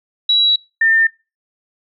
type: tone pair in turn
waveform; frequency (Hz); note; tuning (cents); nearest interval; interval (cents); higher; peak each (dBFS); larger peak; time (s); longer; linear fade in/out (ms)
sine; 3899 / 1803.3; B7 / A6; -23 / +42; octave + minor second; 1335; first; -10; neither; 0.29-0.56 / 0.81-1.07; first; 5
effects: noise-tail reverb RT60 0.3 s tail -25 dB re dry